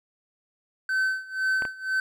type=tone with tremolo; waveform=triangle; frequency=1532 Hz; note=G6; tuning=40 cents flat; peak=-19 dBFS; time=0.89-2 s; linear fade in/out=2 ms; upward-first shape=sine; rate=2 Hz; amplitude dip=90%
type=clicks; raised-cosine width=0.5 ms; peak=-18 dBFS; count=2; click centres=1.622 / 1.652 s
effects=none